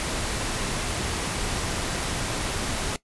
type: noise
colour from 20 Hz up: pink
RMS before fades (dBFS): -28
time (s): 0-2.96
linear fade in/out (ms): 0
effects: noise-tail reverb RT60 0.1 s tail -18 dB re dry + resampled to 24000 Hz